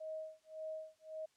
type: tone with tremolo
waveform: sine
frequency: 630 Hz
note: D#5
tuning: 21 cents sharp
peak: -40 dBFS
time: 0-1.26 s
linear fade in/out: 10 ms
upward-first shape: sine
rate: 1.8 Hz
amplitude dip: 100%
effects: white hiss -75 dBFS RMS until 1.36 s + low-pass 8000 Hz 12 dB/octave